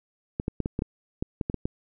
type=clicks; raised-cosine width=3 ms; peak=-14 dBFS; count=11; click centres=0.399 / 0.481 / 0.603 / 0.659 / 0.791 / 0.821 / 1.225 / 1.412 / 1.499 / 1.543 / 1.655 s; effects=none